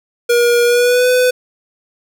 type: tone with pitch glide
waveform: square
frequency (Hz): 477.4 to 501.1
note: A#4 to B4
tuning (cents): +41 to +25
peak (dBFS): -10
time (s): 0.29-1.31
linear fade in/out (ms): 10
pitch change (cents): +84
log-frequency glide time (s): 0.64-1.09
effects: none